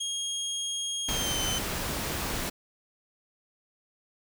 25% pulse tone with pitch glide, 3260 to 3059 Hz, G#7 to G7, -33 to -43 cents, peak -26 dBFS, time 0-1.59 s, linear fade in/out 10 ms, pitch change -110 cents, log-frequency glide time 1.05-1.4 s
pink noise, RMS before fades -32 dBFS, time 1.08-2.5 s, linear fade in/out 10 ms
effects none

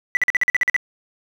sine tone bursts, 1975.5 Hz, B6, in tune, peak -12 dBFS, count 10, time 0.15-0.764 s, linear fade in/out 0 ms, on 20 ms, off 46 ms, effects tanh soft clip ceiling -10 dBFS + 7-bit

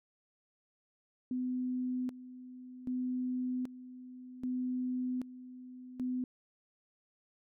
sine tone with tremolo, 252.5 Hz, B3, 39 cents sharp, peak -32 dBFS, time 1.31-6.24 s, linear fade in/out 2 ms, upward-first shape square, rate 0.64 Hz, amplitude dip 80%, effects none

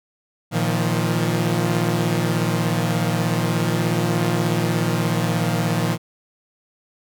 sawtooth chord, Bb suspended fourth, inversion none, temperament equal with one note detuned, 116.54 / 157.92 / 174.61 Hz, Bb2 / Eb3 / F3, 0 / +26 / 0 cents, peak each -19 dBFS, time 0.51-5.98 s, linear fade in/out 50 ms, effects none

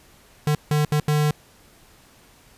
square tone bursts at uneven times, 150 Hz, D3, 37 cents sharp, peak -18 dBFS, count 4, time 0.47-0.55 / 0.71-0.85 / 0.92-1 / 1.08-1.31 s, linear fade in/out 2 ms, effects pink hiss -53 dBFS RMS until 2.57 s + resampled to 32000 Hz

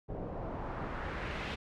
pink noise with low-pass filter sweep, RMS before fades -39 dBFS, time 0.08-1.56 s, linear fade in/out 20 ms, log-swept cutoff 510 to 3100 Hz, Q 1.3, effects none

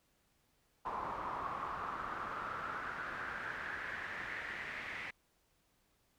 brown noise with band-pass filter sweep, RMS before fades -42 dBFS, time 0.85-5.11 s, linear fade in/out 10 ms, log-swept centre 1000 to 2100 Hz, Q 4.7, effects pink hiss -75 dBFS RMS until 6.18 s

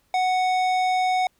sine tone with tanh clipping, 740 Hz, F#5, in tune, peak -21 dBFS, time 0.14-1.27 s, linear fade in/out 2 ms, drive 15 dB, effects pink hiss -66 dBFS RMS until 1.39 s

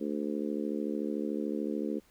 harmonic tone, 73.6 Hz, D2, 4 cents sharp, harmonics 3 / 4 / 5 / 6 / 7, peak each -35 / -35 / -38 / -39 / -42 dBFS, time 0-2 s, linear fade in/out 20 ms, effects pink hiss -65 dBFS RMS until 2.1 s

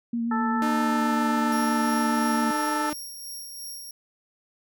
sine tone with vibrato, 233.1 Hz, A#3, in tune, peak -24 dBFS, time 0.13-2.51 s, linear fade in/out 5 ms, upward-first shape sine, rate 7.6 Hz, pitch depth 20 cents each way
harmonic tone, 440 Hz, A4, in tune, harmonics 1 / 2 / 3 / 4, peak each -40 / -28 / -29 / -35 dBFS, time 0.31-2.9 s, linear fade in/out 5 ms
sawtooth tone with pitch glide, 305.3 to 301.3 Hz, D#4 to D4, -33 to +44 cents, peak -24 dBFS, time 0.62-2.93 s, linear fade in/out 0 ms, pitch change -23 cents, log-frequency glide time 0.8-1.19 s
15% pulse tone with tremolo, 5588 Hz, F8, in tune, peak -29 dBFS, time 1.52-3.91 s, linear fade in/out 2 ms, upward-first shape sine, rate 2.9 Hz, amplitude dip 35%
effects none

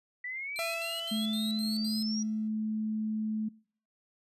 sine exponential sweep, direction up, 1954 to 5790 Hz, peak -35 dBFS, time 0.24-2.23 s, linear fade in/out 5 ms
sawtooth tone bursts, 4128 Hz, C8, 24 cents flat, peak -37 dBFS, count 6, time 0.56-2.025 s, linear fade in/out 0 ms, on 180 ms, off 77 ms
sawtooth tone with exponential decay, 668 Hz, E5, 23 cents sharp, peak -28 dBFS, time 0.59-2.48 s, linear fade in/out 0 ms, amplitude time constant 410 ms
sine tone, 216.6 Hz, A3, 27 cents flat, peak -29 dBFS, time 1.11-3.49 s, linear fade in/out 10 ms
effects noise-tail reverb RT60 0.5 s tail -24 dB re dry + resampled to 32000 Hz

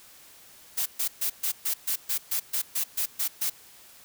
blue noise bursts, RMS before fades -27 dBFS, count 13, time 0.77-3.5 s, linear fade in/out 10 ms, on 90 ms, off 130 ms, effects white hiss -52 dBFS RMS until 4.04 s

